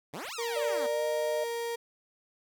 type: exponential two-way sweep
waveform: 10% pulse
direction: up then down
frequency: 123.47 to 1415 to 235.5 Hz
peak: -29 dBFS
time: 0.13-0.87 s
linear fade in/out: 10 ms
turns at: 0.34 s
type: clicks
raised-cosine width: 0.5 ms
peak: -36 dBFS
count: 2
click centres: 0.252 / 0.285 s
type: tone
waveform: 35% pulse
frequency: 467.3 Hz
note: A#4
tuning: 4 cents sharp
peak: -30 dBFS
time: 0.38-1.76 s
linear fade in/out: 10 ms
type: tone with pitch glide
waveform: sine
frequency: 587.3 to 608.7 Hz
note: D5 to D#5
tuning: 0 to -38 cents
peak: -29 dBFS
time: 0.56-1.44 s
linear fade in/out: 5 ms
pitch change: +62 cents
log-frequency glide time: 0.86-1.04 s
effects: none